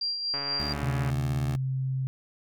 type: tone with tremolo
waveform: sine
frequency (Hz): 4749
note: D8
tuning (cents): +18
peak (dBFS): -26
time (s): 0.01-0.73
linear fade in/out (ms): 5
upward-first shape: sine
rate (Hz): 4.2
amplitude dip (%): 45
type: click train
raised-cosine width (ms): 0.5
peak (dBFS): -22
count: 108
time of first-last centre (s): 0.34-1.099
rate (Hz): 141
type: tone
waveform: 15% pulse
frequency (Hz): 73.7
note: D2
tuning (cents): +7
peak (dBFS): -25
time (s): 0.6-1.56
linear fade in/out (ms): 0
type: tone with pitch glide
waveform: sine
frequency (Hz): 130.81 to 131.8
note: C3 to C3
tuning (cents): 0 to +13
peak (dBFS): -26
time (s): 0.83-2.07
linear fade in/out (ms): 0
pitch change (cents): +13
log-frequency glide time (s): 1.41-1.64
effects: none